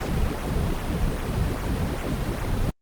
brown noise with flanger, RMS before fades -25 dBFS, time 0-2.71 s, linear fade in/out 10 ms, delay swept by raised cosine 0.21 to 3.51 ms, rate 2.5 Hz, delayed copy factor -0.55, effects Opus 48 kbps

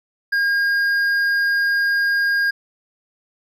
triangle tone with hard clipping, 1621 Hz, G#6, 42 cents flat, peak -17 dBFS, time 0.32-2.51 s, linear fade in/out 10 ms, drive 8 dB, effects none

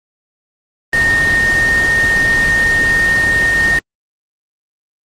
sine tone in noise, 1841 Hz, A#6, 22 cents flat, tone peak -10 dBFS, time 0.93-3.79 s, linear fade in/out 2 ms, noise pink, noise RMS -20 dBFS, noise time 0.93-3.79 s, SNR +7 dB, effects low-pass 8000 Hz 12 dB/octave + Opus 24 kbps

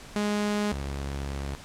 sawtooth tone pair in turn, 207.7 / 69.31 Hz, G#3 / C#2, 0 / 0 cents, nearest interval octave + perfect fifth, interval 1900 cents, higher first, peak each -21 / -27 dBFS, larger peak first, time 0.16-0.72 / 0.72-1.55 s, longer second, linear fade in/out 0 ms, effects pink hiss -46 dBFS RMS until 1.64 s + low-pass 9000 Hz 12 dB/octave

